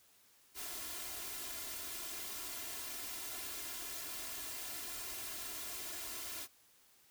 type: noise with comb filter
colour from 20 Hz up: white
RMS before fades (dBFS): -44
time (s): 0.54-6.48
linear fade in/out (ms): 50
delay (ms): 2.9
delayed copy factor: +0.8
effects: white hiss -67 dBFS RMS until 7.1 s